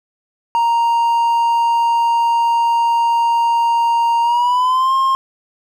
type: tone with pitch glide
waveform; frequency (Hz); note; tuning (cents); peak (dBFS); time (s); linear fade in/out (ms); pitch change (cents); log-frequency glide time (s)
triangle; 932.3 to 1064.8; A#5 to C6; 0 to +30; -10; 0.55-5.15; 0; +230; 4.22-4.94
effects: none